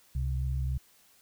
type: tone pair together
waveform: sine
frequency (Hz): 66.79 / 130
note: C2 / C3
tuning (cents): +36 / -11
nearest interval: octave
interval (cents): 1153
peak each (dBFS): -29 / -33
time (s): 0.15-0.78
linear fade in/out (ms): 5
effects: white hiss -62 dBFS RMS until 1.21 s